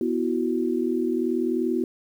sine chord, B suspended fourth, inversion none, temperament equal, 246.9 / 329.6 / 370 Hz, B3 / E4 / F#4, 0 / 0 / 0 cents, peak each -26 dBFS, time 0.01-1.84 s, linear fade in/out 2 ms, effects 9-bit

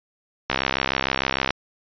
click train, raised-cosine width 0.3 ms, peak -4 dBFS, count 68, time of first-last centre 0.5-1.506 s, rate 66.6 Hz, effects resampled to 11025 Hz

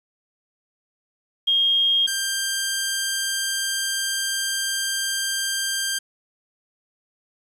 sine / 10% pulse tone pair in turn, 3240 / 1585.7 Hz, G#7 / G6, -43 / +19 cents, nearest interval octave, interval 1238 cents, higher first, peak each -16 / -14 dBFS, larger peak second, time 1.47-2.07 / 2.07-5.99 s, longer second, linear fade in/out 10 ms, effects resampled to 32000 Hz + 8-bit

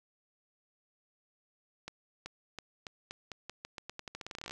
accelerating click train, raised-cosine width 0.2 ms, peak -24 dBFS, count 24, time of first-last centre 1.88-4.51 s, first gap 380 ms, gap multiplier 0.86, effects none

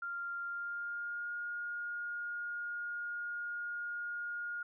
sine tone with pitch glide, 1393 to 1425.6 Hz, F6 to F6, -5 to +35 cents, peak -37 dBFS, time 0.02-4.63 s, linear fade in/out 5 ms, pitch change +40 cents, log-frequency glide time 0.45-1.32 s, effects none

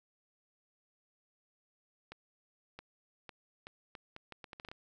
accelerating click train, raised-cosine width 0.3 ms, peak -30 dBFS, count 13, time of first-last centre 2.12-4.715 s, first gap 670 ms, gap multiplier 0.75, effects none

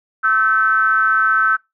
triangle ring-modulated tone, 107.6 Hz, A2, 38 cents flat, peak -7 dBFS, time 0.23-1.57 s, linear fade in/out 20 ms, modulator 1420 Hz, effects noise-tail reverb RT60 0.2 s tail -23 dB re dry

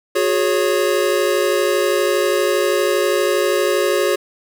square chord, F# suspended second, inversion none, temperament equal with one note detuned, 362.8 / 415.3 / 554.4 Hz, F#4 / G#4 / C#5, -34 / 0 / 0 cents, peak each -20 dBFS, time 0.15-4.16 s, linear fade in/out 10 ms, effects none

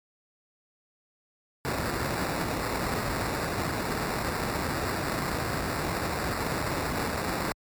pink noise with sample-and-hold, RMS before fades -29 dBFS, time 1.65-7.52 s, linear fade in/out 0 ms, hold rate 3150 Hz, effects high-pass 60 Hz 12 dB/octave + MP3 96 kbps

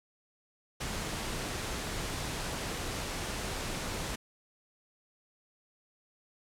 pink noise, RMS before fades -36 dBFS, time 0.8-4.16 s, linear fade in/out 10 ms, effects low-pass 10000 Hz 12 dB/octave

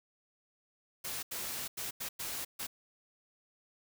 white noise bursts at uneven times, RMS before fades -39 dBFS, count 6, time 1.04-1.23 / 1.31-1.68 / 1.77-1.91 / 2-2.09 / 2.19-2.45 / 2.59-2.67 s, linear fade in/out 10 ms, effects none

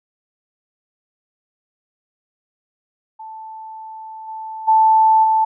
sine tone with level steps, 880 Hz, A5, in tune, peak -31 / -27 / -9 / -12 dBFS, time 3.19-5.45 s, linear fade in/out 10 ms, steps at 4.27 / 4.67 / 5.23 s, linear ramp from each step 20 ms, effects none

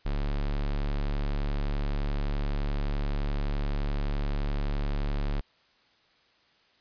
square tone, 35.83 Hz, D1, 42 cents flat, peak -27 dBFS, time 0.05-5.41 s, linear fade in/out 10 ms, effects white hiss -64 dBFS RMS until 6.8 s + resampled to 11025 Hz

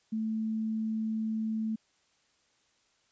sine tone, 220 Hz, A3, in tune, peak -29 dBFS, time 0.12-1.76 s, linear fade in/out 10 ms, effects white hiss -70 dBFS RMS until 3.11 s + resampled to 16000 Hz

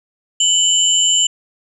sine tone pair together, 2980 / 7287 Hz, F#7 / A#8, +12 / -40 cents, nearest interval octave + minor third, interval 1548 cents, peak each -14 dBFS, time 0.4-1.27 s, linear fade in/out 5 ms, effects none

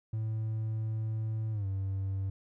triangle tone with pitch glide, 110 to 96.87 Hz, A2 to G2, 0 to -20 cents, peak -28 dBFS, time 0.13-2.3 s, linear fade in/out 5 ms, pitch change -220 cents, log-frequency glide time 1.52-1.66 s, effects tanh soft clip ceiling -24 dBFS

